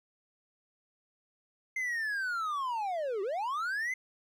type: linear two-way sweep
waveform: triangle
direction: down then up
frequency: 2093 to 370 to 2093 Hz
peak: -29 dBFS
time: 1.76-3.94 s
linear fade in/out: 5 ms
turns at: 3.22 s
effects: none